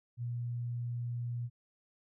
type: tone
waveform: sine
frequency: 120 Hz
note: B2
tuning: 49 cents flat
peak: -34 dBFS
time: 0.17-1.5 s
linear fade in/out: 50 ms
effects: none